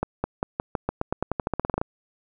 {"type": "accelerating click train", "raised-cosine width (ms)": 1, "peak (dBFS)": -10, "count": 19, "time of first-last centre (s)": [0.03, 1.815], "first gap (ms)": 210, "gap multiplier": 0.9, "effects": []}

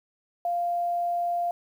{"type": "tone with quantisation", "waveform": "sine", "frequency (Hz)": 696, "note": "F5", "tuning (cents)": -6, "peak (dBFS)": -24, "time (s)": [0.45, 1.51], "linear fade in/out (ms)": 2, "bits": 9, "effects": []}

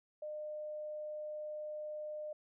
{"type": "tone", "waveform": "sine", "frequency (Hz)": 606, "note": "D#5", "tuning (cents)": -46, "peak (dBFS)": -40, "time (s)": [0.22, 2.33], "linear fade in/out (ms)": 5, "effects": []}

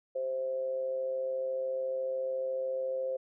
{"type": "tone with amplitude modulation", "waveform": "sine", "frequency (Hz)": 524, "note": "C5", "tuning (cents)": 2, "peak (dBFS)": -28, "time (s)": [0.15, 3.17], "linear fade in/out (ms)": 10, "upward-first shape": "sine", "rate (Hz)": 134, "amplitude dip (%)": 50, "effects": []}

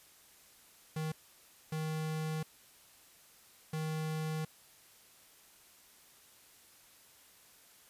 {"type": "tone bursts at uneven times", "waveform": "square", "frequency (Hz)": 156.9, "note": "D#3", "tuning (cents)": 15, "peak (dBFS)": -35, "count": 3, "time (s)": [[0.96, 1.12], [1.72, 2.43], [3.73, 4.45]], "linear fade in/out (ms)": 5, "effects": ["white hiss -61 dBFS RMS until 7.89 s", "resampled to 32000 Hz"]}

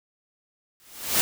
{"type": "noise with exponential growth", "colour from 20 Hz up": "white", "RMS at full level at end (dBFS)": -18, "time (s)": [0.8, 1.21], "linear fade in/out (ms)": 0, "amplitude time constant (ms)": 87, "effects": []}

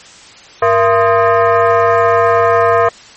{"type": "tone with frequency modulation", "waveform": "sine", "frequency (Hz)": 102.1, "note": "G#2", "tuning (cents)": -29, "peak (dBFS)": -7, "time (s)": [0.62, 2.89], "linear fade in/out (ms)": 5, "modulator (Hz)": 572, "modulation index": 2.2, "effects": ["white hiss -38 dBFS RMS until 3.16 s", "MP3 32 kbps"]}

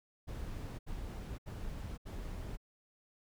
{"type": "noise bursts", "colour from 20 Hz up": "brown", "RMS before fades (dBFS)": -42, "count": 4, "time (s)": [0.27, 2.572], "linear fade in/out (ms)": 20, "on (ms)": 520, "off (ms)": 74, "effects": []}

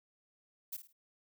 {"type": "noise with echo", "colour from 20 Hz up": "violet", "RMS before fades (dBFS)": -40, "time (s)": [0.72, 0.77], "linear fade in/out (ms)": 10, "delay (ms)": 53, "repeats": 3, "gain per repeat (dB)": -10, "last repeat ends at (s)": 0.929, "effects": []}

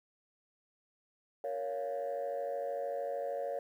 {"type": "chord", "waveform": "sine", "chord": "Bb minor", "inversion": "none", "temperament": "just", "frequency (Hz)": [466.2, 559.4, 699.2], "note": ["Bb4", "Db5", "F5"], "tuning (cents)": [0, 16, 2], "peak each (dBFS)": [-39, -35, -39], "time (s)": [1.44, 3.59], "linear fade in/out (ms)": 2, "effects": ["tanh soft clip ceiling -29 dBFS", "11-bit"]}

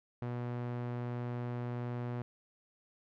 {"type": "tone with low-pass filter", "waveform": "sawtooth", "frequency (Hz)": 121.5, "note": "B2", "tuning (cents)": -28, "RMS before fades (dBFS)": -38, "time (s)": [0.22, 2.22], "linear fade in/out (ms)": 0, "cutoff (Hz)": 1700, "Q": 0.57, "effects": []}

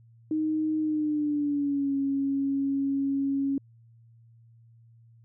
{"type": "tone with pitch glide", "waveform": "sine", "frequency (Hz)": [311.1, 275.6], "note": ["D#4", "C#4"], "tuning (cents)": [0, -10], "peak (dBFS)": -24, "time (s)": [0.31, 3.58], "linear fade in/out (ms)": 2, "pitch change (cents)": -210, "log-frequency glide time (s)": [0.79, 1.96], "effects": ["added 115 Hz sine -53 dBFS peak until 5.24 s"]}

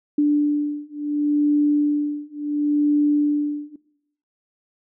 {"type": "beating tone pair", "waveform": "sine", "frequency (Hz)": [293.7, 294.41], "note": ["D4", "D4"], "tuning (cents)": [0, 4], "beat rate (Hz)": 0.71, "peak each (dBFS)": -20, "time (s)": [0.18, 3.76], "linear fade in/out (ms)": 5, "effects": ["noise-tail reverb RT60 0.8 s tail -20 dB re dry"]}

